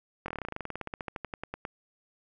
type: slowing click train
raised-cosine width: 0.5 ms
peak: -20 dBFS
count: 26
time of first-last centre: 0.26-1.651 s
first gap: 22 ms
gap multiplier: 1.07
effects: none